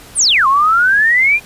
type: exponential two-way sweep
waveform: sine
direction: down then up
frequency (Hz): 10548 to 1046.5 to 2463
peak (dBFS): -8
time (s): 0.15-1.4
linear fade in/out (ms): 50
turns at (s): 0.47
effects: pink hiss -38 dBFS RMS until 1.45 s + resampled to 32000 Hz